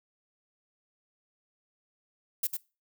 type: noise with echo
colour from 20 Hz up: violet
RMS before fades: -28 dBFS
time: 2.43-2.47 s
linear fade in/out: 5 ms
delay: 99 ms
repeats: 1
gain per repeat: -5 dB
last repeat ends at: 2.569 s
effects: noise-tail reverb RT60 0.3 s tail -22 dB re dry